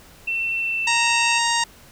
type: tone with pitch glide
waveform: sine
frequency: 2694 to 2672 Hz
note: E7 to E7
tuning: +37 to +23 cents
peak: -21 dBFS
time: 0.27-1.39 s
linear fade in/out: 10 ms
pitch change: -14 cents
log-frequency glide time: 0.59-0.83 s
type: harmonic tone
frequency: 932.3 Hz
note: A#5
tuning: in tune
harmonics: 1 / 2 / 3 / 4 / 5 / 6 / 7 / 8 / 9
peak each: -22 / -25 / -27 / -28 / -29 / -30 / -30 / -31 / -32 dBFS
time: 0.87-1.64 s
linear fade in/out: 5 ms
effects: pink hiss -48 dBFS RMS until 1.91 s